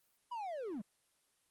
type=linear sweep; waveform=triangle; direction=down; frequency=1000 to 180 Hz; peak=-37 dBFS; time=0.31-0.82 s; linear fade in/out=10 ms; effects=white hiss -75 dBFS RMS until 1.5 s + Opus 24 kbps